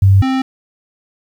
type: tone pair in turn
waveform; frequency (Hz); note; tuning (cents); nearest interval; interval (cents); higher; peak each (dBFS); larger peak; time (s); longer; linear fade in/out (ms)
sine / square; 97.3 / 263.1; G2 / C4; -12 / +10; octave + perfect fourth; 1722; second; -5 / -14; first; 0.02-0.22 / 0.22-0.42; neither; 5
effects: low-pass 4000 Hz 12 dB/octave + 7-bit